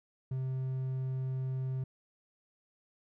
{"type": "tone", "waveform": "triangle", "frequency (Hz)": 130.81, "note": "C3", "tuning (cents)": 0, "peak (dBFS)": -30, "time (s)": [0.31, 1.84], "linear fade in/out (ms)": 5, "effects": []}